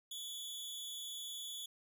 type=tone with amplitude modulation; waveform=sawtooth; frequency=3414 Hz; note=G#7; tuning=47 cents sharp; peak=-37 dBFS; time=0.11-1.66 s; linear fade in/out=5 ms; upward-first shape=sine; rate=279 Hz; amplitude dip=65%; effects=none